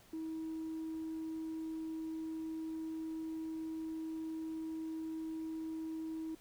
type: tone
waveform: sine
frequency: 320 Hz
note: D#4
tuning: 49 cents sharp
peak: -37 dBFS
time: 0.13-6.35 s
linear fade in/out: 5 ms
effects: tanh soft clip ceiling -36 dBFS + pink hiss -63 dBFS RMS until 6.4 s